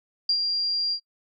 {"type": "tone with ADSR envelope", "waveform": "sine", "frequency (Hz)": 4771, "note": "D8", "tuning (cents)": 26, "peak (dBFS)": -18, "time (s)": [0.29, 1], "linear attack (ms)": 5, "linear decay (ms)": 70, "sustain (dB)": -5, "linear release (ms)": 75, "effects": ["noise-tail reverb RT60 0.1 s tail -25 dB re dry"]}